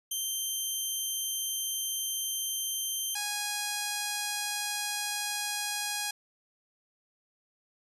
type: tone pair in turn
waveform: 5% pulse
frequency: 3136 / 826.8 Hz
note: G7 / G#5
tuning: 0 / -8 cents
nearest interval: octave + major seventh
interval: 2308 cents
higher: first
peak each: -21 / -19 dBFS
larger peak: second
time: 0.11-3.15 / 3.15-6.11 s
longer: first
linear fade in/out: 5 ms
effects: resampled to 32000 Hz